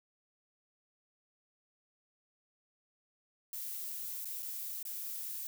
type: noise with dropouts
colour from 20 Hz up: violet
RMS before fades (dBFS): -41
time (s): 3.53-5.47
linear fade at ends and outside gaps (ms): 2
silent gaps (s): 4.247-4.254 / 4.424-4.427 / 4.828-4.852
effects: none

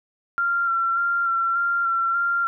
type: tone with vibrato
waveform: sine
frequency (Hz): 1373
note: F6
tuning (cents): -30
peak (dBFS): -19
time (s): 0.38-2.47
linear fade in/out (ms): 0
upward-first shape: square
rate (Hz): 1.7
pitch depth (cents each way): 19
effects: none

